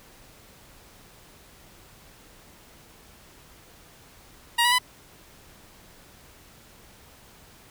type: tone with pitch steps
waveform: 15% pulse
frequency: 945 / 971.6 / 998.9 Hz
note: A#5 / B5 / B5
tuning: +23 / -29 / +19 cents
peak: -12 dBFS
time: 4.58-4.787 s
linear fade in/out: 10 ms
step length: 69 ms
effects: pink hiss -52 dBFS RMS until 7.7 s